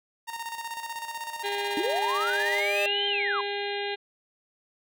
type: tone with tremolo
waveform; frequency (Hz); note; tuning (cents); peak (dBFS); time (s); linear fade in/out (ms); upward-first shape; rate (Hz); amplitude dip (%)
sawtooth; 923; A#5; -17; -28; 0.27-2.61; 20; square; 16; 55
type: tone with exponential growth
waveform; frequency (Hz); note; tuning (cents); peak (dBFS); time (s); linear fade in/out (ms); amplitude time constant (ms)
45% pulse; 607; D#5; -43; -27; 0.51-2.86; 1; 510
type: harmonic tone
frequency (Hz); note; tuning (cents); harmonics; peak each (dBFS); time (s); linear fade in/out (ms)
405.1; G#4; -43; 1 / 2 / 4 / 5 / 6 / 7 / 8 / 9 / 10; -32 / -35 / -38 / -39 / -40 / -40 / -41 / -42 / -42; 1.43-3.96; 20
type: linear two-way sweep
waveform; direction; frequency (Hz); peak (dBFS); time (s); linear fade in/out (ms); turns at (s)
sine; up then down; 275.1 to 3184 to 974; -26; 1.77-3.41; 2; 3.07
effects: none